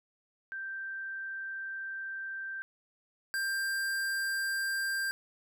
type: tone pair in turn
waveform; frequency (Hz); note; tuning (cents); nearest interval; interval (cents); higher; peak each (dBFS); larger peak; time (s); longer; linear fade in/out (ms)
sine / square; 1568 / 1585.3; G6 / G6; 0 / +19; unison; 19; second; -36 / -31; second; 0.52-2.62 / 3.34-5.11; first; 0
effects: none